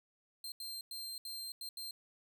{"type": "tone bursts at uneven times", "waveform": "sawtooth", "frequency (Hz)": 4163, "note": "C8", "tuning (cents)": -10, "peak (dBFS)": -39, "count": 6, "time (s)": [[0.44, 0.52], [0.6, 0.81], [0.91, 1.18], [1.25, 1.52], [1.61, 1.69], [1.77, 1.91]], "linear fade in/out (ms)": 2, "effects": []}